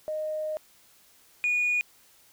sine tone pair in turn, 618 / 2452 Hz, D#5 / D#7, -12 / -26 cents, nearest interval 2 octaves, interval 2386 cents, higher second, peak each -28 / -21 dBFS, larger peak second, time 0.08-0.57 / 1.44-1.81 s, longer first, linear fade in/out 0 ms, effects tanh soft clip ceiling -20 dBFS + white hiss -59 dBFS RMS until 2.32 s

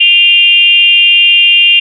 sine tone with frequency modulation, 2794 Hz, F7, in tune, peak -3 dBFS, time 0-1.8 s, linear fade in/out 10 ms, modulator 367 Hz, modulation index 0.65, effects none

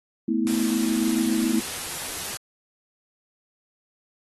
sine chord, A suspended second, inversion none, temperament equal with one note detuned, 220 / 246.9 / 324.3 Hz, A3 / B3 / E4, 0 / 0 / -28 cents, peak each -25 dBFS, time 0.28-1.6 s, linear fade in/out 5 ms
white noise, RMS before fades -32 dBFS, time 0.47-2.37 s, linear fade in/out 0 ms
effects AAC 32 kbps

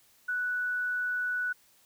sine tone, 1480 Hz, F#6, in tune, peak -28 dBFS, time 0.28-1.53 s, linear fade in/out 10 ms, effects white hiss -63 dBFS RMS until 1.85 s

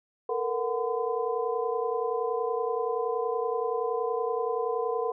sine tone cluster, 447.1 / 477.7 / 737 / 1017 Hz, A4 / A#4 / F#5 / C6, +28 / +42 / -7 / -50 cents, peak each -30 / -30 / -35 / -34 dBFS, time 0.29-5.12 s, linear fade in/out 5 ms, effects none

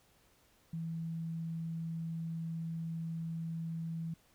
sine tone, 164.2 Hz, E3, 6 cents flat, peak -36 dBFS, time 0.73-4.14 s, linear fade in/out 5 ms, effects pink hiss -68 dBFS RMS until 4.34 s

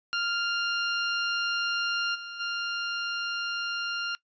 20% pulse tone with level steps, 1396.9 Hz, F6, in tune, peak -21 / -32 / -24 dBFS, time 0.13-4.15 s, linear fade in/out 0 ms, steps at 2.14 / 2.39 s, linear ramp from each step 20 ms, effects noise-tail reverb RT60 0.1 s tail -21 dB re dry + resampled to 16000 Hz

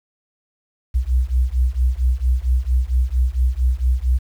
sine beating tone pair, 60.6 / 65 Hz, B1 / C2, -32 / -11 cents, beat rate 4.4 Hz, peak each -18 dBFS, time 0.94-4.19 s, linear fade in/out 20 ms, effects 8-bit

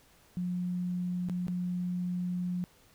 sine tone with dropouts, 178.8 Hz, F3, 41 cents sharp, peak -30 dBFS, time 0.37-2.64 s, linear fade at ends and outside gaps 0 ms, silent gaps 1.287-1.297 / 1.469-1.482 s, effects pink hiss -62 dBFS RMS until 2.94 s

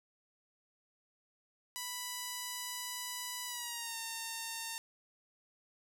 5% pulse tone with pitch glide, 987.8 to 911.1 Hz, B5 to A#5, 0 to -40 cents, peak -27 dBFS, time 1.76-4.78 s, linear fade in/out 0 ms, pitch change -140 cents, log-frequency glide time 3.46-3.97 s, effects none

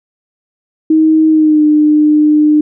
sine tone with pitch glide, 315.3 to 301.9 Hz, D#4 to D4, +23 to +48 cents, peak -5 dBFS, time 0.9-2.61 s, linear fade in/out 5 ms, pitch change -75 cents, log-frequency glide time 1.29-1.64 s, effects none

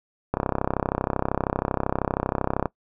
click train, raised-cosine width 1 ms, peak -8 dBFS, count 77, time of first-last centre 0.34-2.657 s, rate 32.8 Hz, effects noise-tail reverb RT60 0.1 s tail -21 dB re dry

